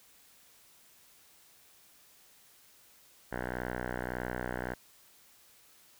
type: tone with low-pass filter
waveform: 5% pulse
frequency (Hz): 61.74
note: B1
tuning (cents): 0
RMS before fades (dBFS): -37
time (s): 3.31-4.75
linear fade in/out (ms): 20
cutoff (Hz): 1500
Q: 3.7
effects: white hiss -61 dBFS RMS until 5.99 s